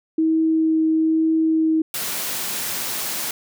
sine tone with vibrato, 319.4 Hz, D#4, 45 cents sharp, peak -15 dBFS, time 0.18-1.82 s, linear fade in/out 5 ms, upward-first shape triangle, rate 1.1 Hz, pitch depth 9 cents each way
white high-pass noise, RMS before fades -26 dBFS, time 1.94-3.31 s, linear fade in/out 2 ms, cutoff 110 Hz, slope 96 dB/octave
effects none

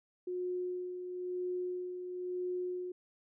sine tone with tremolo, 361.5 Hz, F#4, 40 cents flat, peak -33 dBFS, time 0.27-2.92 s, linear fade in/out 5 ms, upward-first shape sine, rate 1 Hz, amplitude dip 50%, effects none

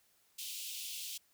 pink high-pass noise, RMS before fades -43 dBFS, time 0.38-1.18 s, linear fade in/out 10 ms, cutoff 2700 Hz, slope 48 dB/octave, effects white hiss -71 dBFS RMS until 1.33 s

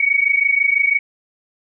sine tone pair together, 2230 / 2256 Hz, C#7 / C#7, +10 / +30 cents, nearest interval unison, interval 20 cents, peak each -16 dBFS, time 0-0.99 s, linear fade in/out 5 ms, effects none

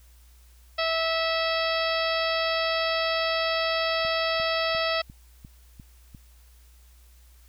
harmonic tone, 653 Hz, E5, 17 cents flat, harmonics 1 / 2 / 3 / 4 / 5 / 6 / 7 / 8, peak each -27 / -30 / -32 / -33 / -34 / -35 / -35 / -36 dBFS, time 0.78-5.02 s, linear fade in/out 10 ms
click train, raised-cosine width 5 ms, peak -31 dBFS, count 7, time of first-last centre 4.05-6.148 s, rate 2.86 Hz
effects added 60 Hz sine -51 dBFS peak until 7.48 s + white hiss -61 dBFS RMS until 7.48 s

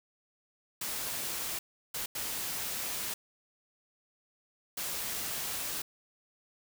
white noise bursts at uneven times, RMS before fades -36 dBFS, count 4, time 0.81-1.59 / 1.94-2.06 / 2.15-3.14 / 4.77-5.82 s, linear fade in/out 5 ms, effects none

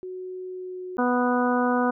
sine tone with pitch glide, 369 to 366 Hz, F#4 to F#4, -5 to -19 cents, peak -32 dBFS, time 0.03-0.97 s, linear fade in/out 0 ms, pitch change -14 cents, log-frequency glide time 0.47-0.85 s
harmonic tone, 246.9 Hz, B3, in tune, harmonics 1 / 2 / 3 / 4 / 5 / 6, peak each -23 / -26 / -28 / -29 / -30 / -31 dBFS, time 0.98-1.91 s, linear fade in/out 10 ms
effects none

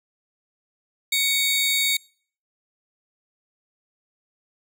sawtooth tone pair together, 2238 / 3764 Hz, C#7 / A#7, +16 / +16 cents, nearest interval major sixth, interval 900 cents, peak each -19 dBFS, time 1.12-1.97 s, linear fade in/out 5 ms, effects noise-tail reverb RT60 0.5 s tail -26 dB re dry

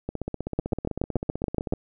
two click trains, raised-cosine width 2 ms, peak -10 / -16 dBFS, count 9 / 27, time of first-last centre 0.59-1.725 / 0.09-1.736 s, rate 7.05 / 15.8 Hz, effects none

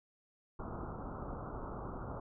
pink low-pass noise, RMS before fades -43 dBFS, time 0.59-2.2 s, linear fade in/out 5 ms, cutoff 1400 Hz, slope 96 dB/octave, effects none

